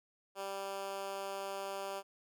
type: tone with high-pass filter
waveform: 10% pulse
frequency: 196 Hz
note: G3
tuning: in tune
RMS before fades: -41 dBFS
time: 0.35-2.03 s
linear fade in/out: 50 ms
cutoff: 490 Hz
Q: 1.5
effects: none